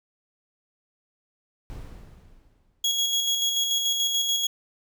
brown noise with exponential decay, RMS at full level -36 dBFS, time 1.7-3.13 s, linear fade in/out 0 ms, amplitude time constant 310 ms
30% pulse tone with tremolo, 3322 Hz, G#7, in tune, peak -18 dBFS, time 2.84-4.47 s, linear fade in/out 5 ms, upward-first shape square, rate 6.9 Hz, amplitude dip 35%
effects none

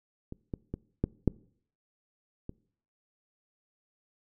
clicks, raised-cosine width 3 ms, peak -26 / -21 / -21 / -13 / -10 / -25 dBFS, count 6, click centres 0.324 / 0.538 / 0.74 / 1.04 / 1.277 / 2.494 s, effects noise-tail reverb RT60 0.6 s tail -23 dB re dry

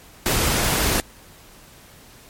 pink noise, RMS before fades -20 dBFS, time 0.26-1 s, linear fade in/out 0 ms, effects pink hiss -47 dBFS RMS until 2.29 s + MP3 64 kbps

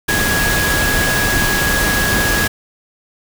sine tone in noise, 1661.2 Hz, G#6, in tune, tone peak -17 dBFS, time 0.08-2.48 s, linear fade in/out 10 ms, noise pink, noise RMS -17 dBFS, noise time 0.08-2.48 s, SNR -3 dB, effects none

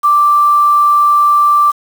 sine tone with quantisation, 1174.7 Hz, D6, in tune, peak -6 dBFS, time 0.03-1.72 s, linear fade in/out 20 ms, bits 5, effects none

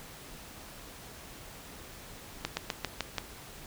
slowing click train, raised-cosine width 0.2 ms, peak -13 dBFS, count 6, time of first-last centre 2.45-3.183 s, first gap 120 ms, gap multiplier 1.1, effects pink hiss -48 dBFS RMS until 3.66 s

